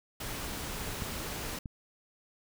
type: noise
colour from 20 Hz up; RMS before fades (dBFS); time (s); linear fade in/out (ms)
pink; -38; 0.2-1.59; 5
type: clicks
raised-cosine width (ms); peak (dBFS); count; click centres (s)
5; -26; 2; 1.022 / 1.658
effects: none